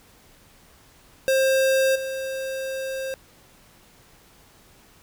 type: tone with level steps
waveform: square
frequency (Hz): 531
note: C5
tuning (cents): +25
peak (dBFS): -18 / -28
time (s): 1.28-3.14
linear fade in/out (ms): 0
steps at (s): 1.95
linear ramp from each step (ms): 10
effects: pink hiss -54 dBFS RMS until 5.02 s